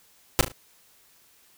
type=noise with echo; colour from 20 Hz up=pink; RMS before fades=-17 dBFS; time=0.39-0.41 s; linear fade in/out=0 ms; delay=36 ms; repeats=3; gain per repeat=-9 dB; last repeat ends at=0.518 s; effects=white hiss -59 dBFS RMS until 1.57 s